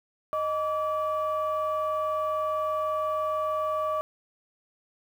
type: tone pair together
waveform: sine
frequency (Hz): 620.7 / 1153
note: D#5 / D6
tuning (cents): -4 / -32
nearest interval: major seventh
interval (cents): 1072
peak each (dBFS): -27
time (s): 0.33-4.01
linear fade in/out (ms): 0
effects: tanh soft clip ceiling -20 dBFS + 9-bit